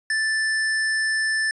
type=tone; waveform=square; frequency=1760 Hz; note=A6; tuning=in tune; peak=-21 dBFS; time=0.1-1.51 s; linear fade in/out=2 ms; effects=resampled to 24000 Hz